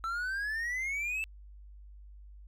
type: exponential sweep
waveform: triangle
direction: up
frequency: 1318.5 to 2663 Hz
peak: -30 dBFS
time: 0.04-1.24 s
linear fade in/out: 0 ms
effects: added 50 Hz sine -48 dBFS peak until 2.47 s